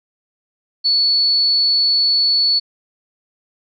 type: tone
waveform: sine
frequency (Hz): 4430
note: C#8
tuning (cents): -2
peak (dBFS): -12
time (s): 0.84-2.6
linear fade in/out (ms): 20
effects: none